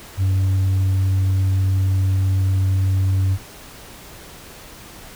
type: tone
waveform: sine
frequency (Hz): 95.4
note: G2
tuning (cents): -47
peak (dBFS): -12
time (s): 0.17-3.38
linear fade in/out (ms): 50
effects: tanh soft clip ceiling -14 dBFS + pink hiss -40 dBFS RMS until 5.15 s